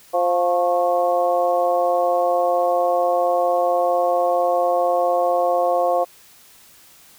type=harmonic tone with a mistuned harmonic; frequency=175.6 Hz; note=F3; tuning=10 cents sharp; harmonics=2 / 3 / 4 / 5 / 6; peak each=-29 / -19 / -19 / -31 / -27 dBFS; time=0.13-6.05 s; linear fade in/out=20 ms; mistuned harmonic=6; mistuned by=+64 cents; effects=white hiss -49 dBFS RMS until 7.18 s